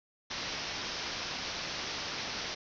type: low-pass noise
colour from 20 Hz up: white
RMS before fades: -38 dBFS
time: 0.3-2.55 s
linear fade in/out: 10 ms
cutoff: 5900 Hz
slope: 96 dB/octave
effects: none